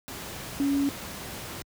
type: tone in noise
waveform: sine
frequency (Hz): 279.8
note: C#4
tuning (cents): +16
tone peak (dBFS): -22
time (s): 0.6-0.89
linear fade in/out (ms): 0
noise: pink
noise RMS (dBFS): -38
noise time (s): 0.08-1.62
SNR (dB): +13
effects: high-pass 60 Hz 12 dB/octave